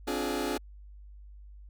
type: chord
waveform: sawtooth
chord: D half-diminished seventh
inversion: third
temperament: just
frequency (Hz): 264.3 / 293.7 / 352.4 / 422.9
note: C4 / D4 / F4 / Ab4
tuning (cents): +18 / 0 / +16 / +31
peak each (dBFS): -31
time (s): 0.07-0.58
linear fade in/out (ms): 10
effects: added 50 Hz sine -46 dBFS peak until 1.69 s